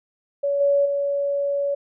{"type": "tone with level steps", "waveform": "sine", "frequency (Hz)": 565, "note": "C#5", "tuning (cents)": 33, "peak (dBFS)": [-19, -15, -20], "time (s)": [0.43, 1.75], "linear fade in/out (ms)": 10, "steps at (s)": [0.6, 0.85], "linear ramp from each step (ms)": 10, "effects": []}